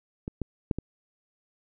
clicks, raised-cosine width 3 ms, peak -20 / -17 / -12 / -18 dBFS, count 4, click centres 0.279 / 0.417 / 0.712 / 0.786 s, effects none

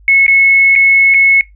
sine tone with dropouts, 2191 Hz, C#7, 21 cents flat, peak -5 dBFS, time 0.08-1.41 s, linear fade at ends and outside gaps 1 ms, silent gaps 0.265-0.28 / 0.754-0.76 / 1.14-1.144 s, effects noise-tail reverb RT60 0.2 s tail -22 dB re dry + added 50 Hz sine -39 dBFS peak until 1.55 s

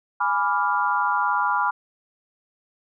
sine chord, G# diminished seventh, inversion none, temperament equal, 830.6 / 987.8 / 1174.7 / 1396.9 Hz, G#5 / B5 / D6 / F6, 0 / 0 / 0 / 0 cents, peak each -26 / -23 / -26 / -25 dBFS, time 0.2-1.71 s, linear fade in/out 10 ms, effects none

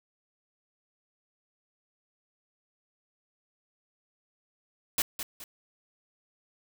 white noise with echo, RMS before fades -26 dBFS, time 4.98-5.02 s, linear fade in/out 2 ms, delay 210 ms, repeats 2, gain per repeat -9 dB, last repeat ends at 5.44 s, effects none

